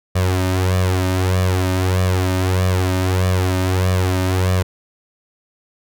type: tone with flanger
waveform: sawtooth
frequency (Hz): 92.5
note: F#2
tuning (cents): 0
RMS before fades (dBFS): -17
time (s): 0.15-4.63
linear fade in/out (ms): 10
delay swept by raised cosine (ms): 1.7 to 3.3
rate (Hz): 1.6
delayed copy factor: +0.75
effects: none